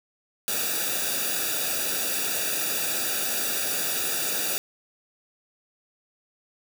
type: noise with comb filter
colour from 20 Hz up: white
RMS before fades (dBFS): -27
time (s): 0.48-4.58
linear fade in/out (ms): 0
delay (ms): 0.95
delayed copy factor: -0.9
effects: none